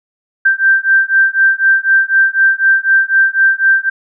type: beating tone pair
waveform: sine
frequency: 1568 / 1572 Hz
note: G6 / G6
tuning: 0 / +4 cents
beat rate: 4 Hz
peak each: -11 dBFS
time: 0.45-3.9 s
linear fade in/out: 10 ms
effects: none